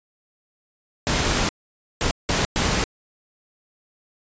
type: noise bursts at uneven times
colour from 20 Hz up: pink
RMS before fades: -21 dBFS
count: 4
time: 1.07-1.49 / 2.01-2.11 / 2.29-2.45 / 2.56-2.84 s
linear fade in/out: 0 ms
effects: resampled to 16000 Hz